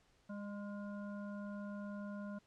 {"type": "harmonic tone with a mistuned harmonic", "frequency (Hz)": 203.5, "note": "G#3", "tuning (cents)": -35, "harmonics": [1, 3, 5, 7], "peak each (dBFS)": [-43, -51, -57, -56], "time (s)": [0.29, 2.39], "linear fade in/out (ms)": 10, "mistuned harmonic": 5, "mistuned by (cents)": 35, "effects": ["pink hiss -72 dBFS RMS until 2.46 s", "low-pass 7000 Hz 12 dB/octave"]}